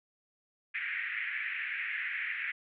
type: band-pass noise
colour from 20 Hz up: pink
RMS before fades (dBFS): -36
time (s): 0.74-2.52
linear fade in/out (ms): 10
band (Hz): 1700 to 2400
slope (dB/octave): 48
effects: none